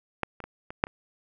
clicks, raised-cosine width 0.5 ms, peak -11 / -24 / -23 / -23 / -6 / -27 dBFS, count 6, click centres 0.233 / 0.403 / 0.44 / 0.705 / 0.839 / 0.869 s, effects none

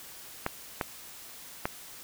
clicks, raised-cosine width 0.5 ms, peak -13 dBFS, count 3, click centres 0.464 / 0.812 / 1.655 s, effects white hiss -47 dBFS RMS until 2.03 s

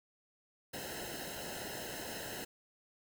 pink noise with comb filter, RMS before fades -43 dBFS, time 0.73-2.45 s, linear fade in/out 10 ms, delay 0.86 ms, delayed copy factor -0.9, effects none

